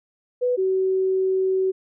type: tone pair in turn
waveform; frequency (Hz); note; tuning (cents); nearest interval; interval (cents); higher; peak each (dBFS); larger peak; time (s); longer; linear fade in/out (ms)
sine; 495.5 / 378.3; B4 / F#4; +6 / +38; perfect fourth; 468; first; -18; neither; 0.41-0.57 / 0.57-1.72; second; 20
effects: none